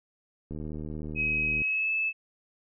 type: click train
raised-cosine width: 3 ms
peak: -25 dBFS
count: 86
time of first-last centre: 0.51-1.618 s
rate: 76.7 Hz
type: tone with pitch glide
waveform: sine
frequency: 2544 to 2613 Hz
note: D#7 to E7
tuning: +38 to -16 cents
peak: -25 dBFS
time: 1.15-2.13 s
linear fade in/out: 50 ms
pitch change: +46 cents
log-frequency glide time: 1.57-1.91 s
effects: none